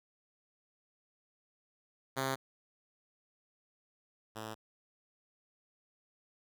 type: tone pair in turn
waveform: 5% pulse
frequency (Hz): 133.5 / 109.68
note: C3 / A2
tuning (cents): +35 / -5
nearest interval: minor third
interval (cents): 340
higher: first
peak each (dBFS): -21 / -30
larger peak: first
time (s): 2.16-2.36 / 4.35-4.55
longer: neither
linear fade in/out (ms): 20
effects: none